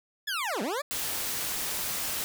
20% pulse linear two-way sweep, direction down then up, 1760 to 185 to 608 Hz, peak -24 dBFS, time 0.27-0.82 s, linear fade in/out 10 ms, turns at 0.62 s
white noise, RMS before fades -32 dBFS, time 0.91-2.24 s, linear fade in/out 0 ms
effects none

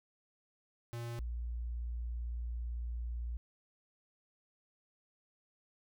square / sine tone pair in turn, 117.9 / 58.95 Hz, A#2 / A#1, +20 / +20 cents, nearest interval octave, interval 1200 cents, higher first, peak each -40 / -36 dBFS, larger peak second, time 0.93-1.19 / 1.19-3.37 s, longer second, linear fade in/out 0 ms, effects none

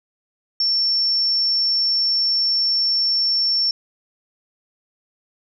sine tone, 5430 Hz, F8, 50 cents flat, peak -16 dBFS, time 0.6-3.71 s, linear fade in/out 2 ms, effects none

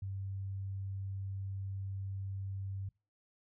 sine tone, 97.2 Hz, G2, 14 cents flat, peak -37 dBFS, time 0.02-2.89 s, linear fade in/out 5 ms, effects noise-tail reverb RT60 0.3 s tail -25 dB re dry

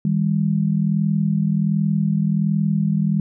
sine tone pair together, 159.06 / 200.4 Hz, D#3 / G3, +38 / +38 cents, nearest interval major third, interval 400 cents, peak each -19 dBFS, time 0.05-3.2 s, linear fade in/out 2 ms, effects none

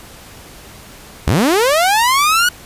sawtooth linear sweep, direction up, 54.3 to 1480 Hz, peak -7 dBFS, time 1.27-2.49 s, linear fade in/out 5 ms, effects pink hiss -38 dBFS RMS until 2.65 s + resampled to 32000 Hz

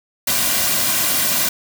white noise with comb filter, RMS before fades -18 dBFS, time 0.27-1.49 s, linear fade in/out 5 ms, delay 2.3 ms, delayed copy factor -0.6, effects none

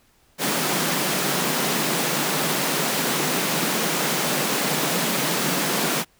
pink high-pass noise, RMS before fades -23 dBFS, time 0.38-6.05 s, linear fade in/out 50 ms, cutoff 140 Hz, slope 96 dB/octave, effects pink hiss -60 dBFS RMS until 6.19 s

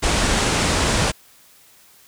pink low-pass noise, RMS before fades -19 dBFS, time 0.02-1.12 s, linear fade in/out 20 ms, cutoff 9400 Hz, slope 48 dB/octave, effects white hiss -51 dBFS RMS until 2.07 s

